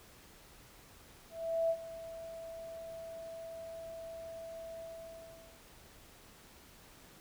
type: tone with ADSR envelope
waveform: sine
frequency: 659.3 Hz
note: E5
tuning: in tune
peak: -27 dBFS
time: 1.3-5.62 s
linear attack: 400 ms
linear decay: 60 ms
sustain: -16 dB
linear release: 810 ms
effects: pink hiss -58 dBFS RMS until 7.2 s